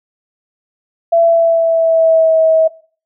sine tone with pitch glide, 671 to 642.6 Hz, E5 to E5, +31 to -44 cents, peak -7 dBFS, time 1.12-2.68 s, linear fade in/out 10 ms, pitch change -75 cents, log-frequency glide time 1.22-2.39 s, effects noise-tail reverb RT60 0.4 s tail -18 dB re dry

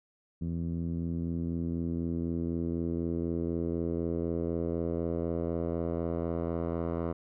10% pulse tone with low-pass filter sweep, 84 Hz, E2, 33 cents sharp, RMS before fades -32 dBFS, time 0.41-7.13 s, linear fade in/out 10 ms, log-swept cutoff 190 to 870 Hz, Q 1.6, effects none

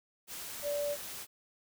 sine tone in noise, 580 Hz, D5, 22 cents flat, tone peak -31 dBFS, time 0.62-0.97 s, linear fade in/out 50 ms, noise white, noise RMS -43 dBFS, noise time 0.27-1.27 s, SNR +9 dB, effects none

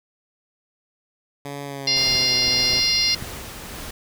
10% pulse tone with pitch glide, 141.8 to 126.33 Hz, C#3 to B2, +40 to +40 cents, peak -22 dBFS, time 1.45-2.8 s, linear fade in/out 2 ms, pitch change -200 cents, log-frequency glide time 1.64-2.36 s
harmonic tone, 698.5 Hz, F5, in tune, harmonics 3 / 4 / 5 / 6 / 7 / 8, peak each -27 / -28 / -32 / -21 / -22 / -25 dBFS, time 1.87-3.15 s, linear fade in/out 5 ms
pink noise with tremolo, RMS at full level -34 dBFS, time 1.96-3.91 s, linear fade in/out 5 ms, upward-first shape sine, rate 1.7 Hz, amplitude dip 25%
clicks, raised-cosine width 5 ms, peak -20 dBFS, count 4, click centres 2.153 / 2.481 / 2.735 / 3.225 s
effects none

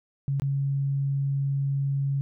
sine tone with dropouts, 138.59 Hz, C#3, in tune, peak -23 dBFS, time 0.28-2.21 s, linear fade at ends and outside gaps 0 ms, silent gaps 0.398-0.42 s, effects none

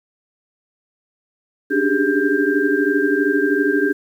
sine tone cluster, 285 / 297.6 / 387.6 / 410.6 / 1587 Hz, C#4 / D4 / G4 / G#4 / G6, +48 / +23 / -20 / -20 / +21 cents, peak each -21 dBFS, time 1.7-3.93 s, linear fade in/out 20 ms, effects 8-bit

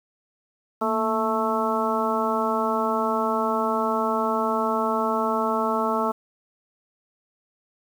harmonic tone with a mistuned harmonic, 220 Hz, A3, in tune, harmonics 1 / 2 / 3 / 4 / 5 / 6, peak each -28 / -28 / -28 / -28 / -28 / -28 dBFS, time 0.81-6.12 s, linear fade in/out 10 ms, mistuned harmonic 1, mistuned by +82 cents, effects 8-bit

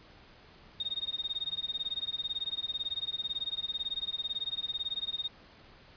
sine tone with tremolo, 3700 Hz, A#7, 14 cents flat, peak -29 dBFS, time 0.8-5.28 s, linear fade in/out 2 ms, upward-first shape sine, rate 18 Hz, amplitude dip 100%, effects pink hiss -56 dBFS RMS until 5.96 s + resampled to 11025 Hz

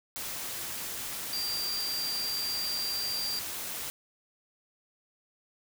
sine tone in noise, 4730 Hz, D8, 12 cents sharp, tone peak -31 dBFS, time 1.33-3.39 s, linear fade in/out 0 ms, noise white, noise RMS -37 dBFS, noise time 0.16-3.9 s, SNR +3 dB, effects none

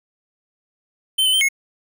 square tone with pitch steps, 3087 / 3034 / 3118 / 2175 Hz, G7 / F#7 / G7 / C#7, -27 / +43 / -10 / -33 cents, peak -15 dBFS, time 1.18-1.488 s, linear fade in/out 10 ms, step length 77 ms, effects 9-bit

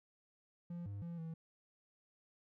triangle tone with pitch steps, 172.7 / 100.7 / 170.2 / 162.9 Hz, F3 / G2 / F3 / E3, -19 / +47 / -44 / -20 cents, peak -40 dBFS, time 0.7-1.34 s, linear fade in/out 5 ms, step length 160 ms, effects none

